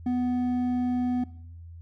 sine tone with hard clipping, 247.9 Hz, B3, 7 cents sharp, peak -25 dBFS, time 0.06-1.24 s, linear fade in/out 5 ms, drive 5 dB, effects noise-tail reverb RT60 0.7 s tail -20 dB re dry + added 84 Hz sine -41 dBFS peak until 1.81 s

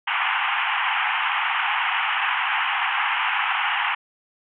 pink band-pass noise, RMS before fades -23 dBFS, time 0.07-3.95 s, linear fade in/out 10 ms, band 780 to 3100 Hz, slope 96 dB/octave, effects none

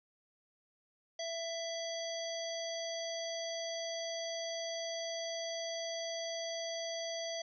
harmonic tone, 664 Hz, E5, 12 cents sharp, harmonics 1 / 3 / 5 / 7 / 9, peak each -39 / -48 / -45 / -46 / -46 dBFS, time 1.19-7.42 s, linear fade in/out 5 ms, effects none

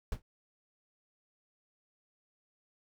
brown noise with exponential decay, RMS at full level -29 dBFS, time 0.12-0.22 s, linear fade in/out 2 ms, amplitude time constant 20 ms, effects none

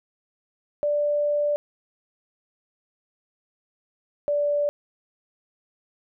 sine tone pair in turn, 587.3 / 582.6 Hz, D5 / D5, 0 / -14 cents, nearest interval unison, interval 14 cents, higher first, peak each -20 dBFS, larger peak neither, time 0.83-1.56 / 4.28-4.69 s, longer first, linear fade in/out 0 ms, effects none

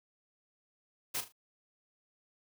white noise with echo, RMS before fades -35 dBFS, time 1.14-1.21 s, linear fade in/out 10 ms, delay 38 ms, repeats 3, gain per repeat -10 dB, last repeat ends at 1.324 s, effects none

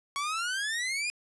sawtooth exponential sweep, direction up, 1108.7 to 2489 Hz, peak -26 dBFS, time 0.16-1.1 s, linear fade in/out 0 ms, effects resampled to 24000 Hz + 11-bit

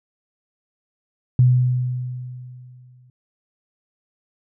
sine tone with exponential decay, 125.4 Hz, B2, 27 cents sharp, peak -9 dBFS, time 1.39-3.1 s, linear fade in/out 2 ms, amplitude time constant 370 ms, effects none

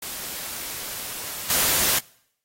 white noise with level steps, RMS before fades -33 / -21 dBFS, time 0.02-1.99 s, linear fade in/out 5 ms, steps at 1.5 s, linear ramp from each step 2 ms, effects noise-tail reverb RT60 0.7 s tail -24 dB re dry + AAC 48 kbps

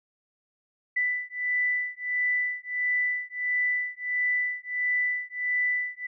sine beating tone pair, 1985 / 1986.5 Hz, B6 / B6, +8 / +10 cents, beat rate 1.5 Hz, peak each -28 / -28 dBFS, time 0.96-6.07 s, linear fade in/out 10 ms, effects none

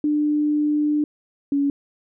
sine tone pair in turn, 298.1 / 282.2 Hz, D4 / C#4, +26 / +31 cents, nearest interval minor second, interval 95 cents, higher first, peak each -17 dBFS, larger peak neither, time 0.04-1.04 / 1.52-1.7 s, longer first, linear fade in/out 2 ms, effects none

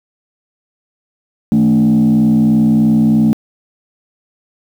sine tone with frequency modulation, 221.3 Hz, A3, 10 cents sharp, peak -6 dBFS, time 1.52-3.33 s, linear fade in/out 0 ms, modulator 63.1 Hz, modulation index 0.8, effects tanh soft clip ceiling -5 dBFS + 7-bit

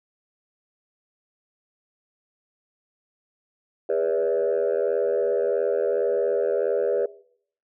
sine tone cluster, 405.5 / 488.3 / 570 / 647 Hz, G#4 / B4 / C#5 / E5, -41 / -20 / +48 / -32 cents, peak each -24 / -23 / -25 / -30 dBFS, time 3.89-7.06 s, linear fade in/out 5 ms, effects noise-tail reverb RT60 0.6 s tail -20 dB re dry + tanh soft clip ceiling -15 dBFS

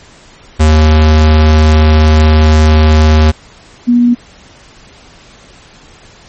square / sine tone pair in turn, 77.6 / 241.2 Hz, D#2 / B3, -4 / -41 cents, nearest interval octave + minor sixth, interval 1963 cents, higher second, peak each -4 dBFS, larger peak neither, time 0.59-3.32 / 3.87-4.15 s, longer first, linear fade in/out 20 ms, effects pink hiss -39 dBFS RMS until 6.28 s + MP3 32 kbps

